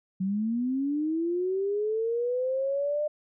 sine linear sweep, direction up, 184 to 605 Hz, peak -25 dBFS, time 0.2-3.08 s, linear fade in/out 10 ms, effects none

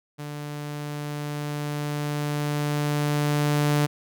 sawtooth tone with level ramp, 147.3 Hz, D3, 6 cents sharp, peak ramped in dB -29 to -15 dBFS, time 0.18-3.87 s, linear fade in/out 20 ms, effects none

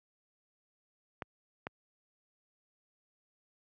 clicks, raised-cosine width 0.5 ms, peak -22 dBFS, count 2, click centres 1.222 / 1.669 s, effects high-pass 80 Hz 12 dB/octave

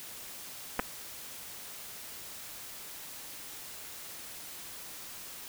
clicks, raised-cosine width 0.5 ms, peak -14 dBFS, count 2, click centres 0.793 / 0.797 s, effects white hiss -45 dBFS RMS until 5.48 s

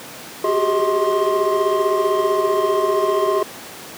triangle tone cluster, 374.4 / 394.8 / 410.2 / 634 / 1056 Hz, F#4 / G4 / G#4 / D#5 / C6, +20 / +12 / -21 / +32 / +16 cents, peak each -20 dBFS, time 0.44-3.43 s, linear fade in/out 5 ms, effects pink hiss -35 dBFS RMS until 3.97 s + high-pass 200 Hz 12 dB/octave

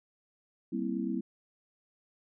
sine chord, C dominant seventh, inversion second, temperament equal with one note detuned, 193.19 / 233.1 / 261.6 / 329.6 Hz, G3 / Bb3 / C4 / E4, -25 / 0 / 0 / 0 cents, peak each -36 / -35 / -36 / -36 dBFS, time 0.72-1.21 s, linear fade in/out 10 ms, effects none

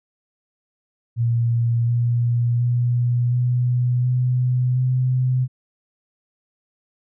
sine tone with pitch steps, 117.4 / 119.38 / 121.4 / 123.45 / 125.54 / 127.66 Hz, A#2 / A#2 / B2 / B2 / B2 / C3, +13 / +42 / -29 / 0 / +29 / -42 cents, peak -16 dBFS, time 1.16-5.48 s, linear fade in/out 50 ms, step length 720 ms, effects none

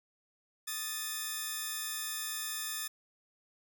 5% pulse tone pair together, 1244.5 / 1760 Hz, D#6 / A6, 0 / 0 cents, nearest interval tritone, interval 600 cents, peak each -29 / -26 dBFS, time 0.67-2.88 s, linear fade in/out 10 ms, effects none

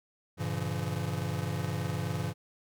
square chord, G diminished seventh, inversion none, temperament just, 98 / 117.6 / 141.12 / 169.34 Hz, G2 / Bb2 / Db3 / Fb3, 0 / +16 / +31 / +47 cents, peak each -37 / -38 / -37 / -37 dBFS, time 0.37-2.34 s, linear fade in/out 50 ms, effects none

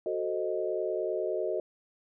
sine chord, F# diminished seventh, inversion none, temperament equal, 370 / 440 / 523.3 / 622.3 Hz, F#4 / A4 / C5 / Eb5, 0 / 0 / 0 / 0 cents, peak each -33 / -34 / -37 / -33 dBFS, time 0.06-1.6 s, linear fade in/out 2 ms, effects none

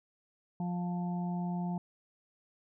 harmonic tone, 176.2 Hz, F3, 16 cents sharp, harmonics 1 / 2 / 4 / 5, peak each -32 / -48 / -44 / -45 dBFS, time 0.6-1.78 s, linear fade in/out 2 ms, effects none

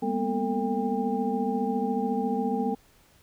sine tone cluster, 202.3 / 235.6 / 249.9 / 449 / 799 Hz, G#3 / A#3 / B3 / A4 / G5, -45 / +19 / +21 / +35 / +33 cents, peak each -31 dBFS, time 0.02-2.75 s, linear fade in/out 10 ms, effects pink hiss -60 dBFS RMS until 3.22 s

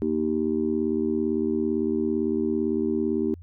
sine chord, Eb major, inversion second, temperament just, 233.3 / 311.1 / 388.9 Hz, Bb3 / Eb4 / G4, +2 / 0 / -14 cents, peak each -26 dBFS, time 0.02-3.34 s, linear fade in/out 0 ms, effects tanh soft clip ceiling -12 dBFS + added 86 Hz sine -41 dBFS peak until 3.42 s

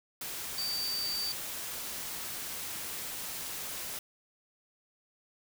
sine tone in noise, 4623 Hz, D8, 28 cents flat, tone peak -32 dBFS, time 0.58-1.32 s, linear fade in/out 2 ms, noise white, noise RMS -39 dBFS, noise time 0.21-3.99 s, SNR +4 dB, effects none

